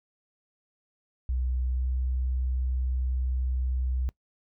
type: tone with pitch glide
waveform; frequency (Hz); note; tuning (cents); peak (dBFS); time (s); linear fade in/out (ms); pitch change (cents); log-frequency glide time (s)
sine; 62.9 to 63.56; B1 to C2; +32 to -50; -25; 1.29-4.09; 0; +18; 1.74-1.83
effects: noise-tail reverb RT60 0.1 s tail -22 dB re dry